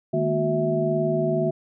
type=tone cluster; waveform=sine; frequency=154.1 / 211.6 / 233.2 / 368 / 655 Hz; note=D#3 / G#3 / A#3 / F#4 / E5; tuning=-16 / +33 / +1 / -9 / -11 cents; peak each=-26 / -33 / -29 / -25 / -24 dBFS; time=0.13-1.51 s; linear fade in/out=10 ms; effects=none